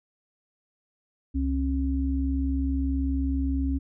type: tone pair together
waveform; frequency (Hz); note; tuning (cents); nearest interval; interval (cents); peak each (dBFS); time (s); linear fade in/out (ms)
sine; 67.7 / 270.8; C#2 / C#4; -40 / -40; 2 octaves; 2400; -25 / -27; 1.34-3.79; 20
effects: none